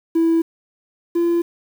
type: tone pair in turn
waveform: triangle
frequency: 329.6 / 341.3 Hz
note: E4 / F4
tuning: 0 / -40 cents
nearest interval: minor second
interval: 60 cents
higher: second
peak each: -10 / -12 dBFS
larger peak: first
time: 0.15-0.42 / 1.15-1.42 s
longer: neither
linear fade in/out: 10 ms
effects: tanh soft clip ceiling -9 dBFS + 7-bit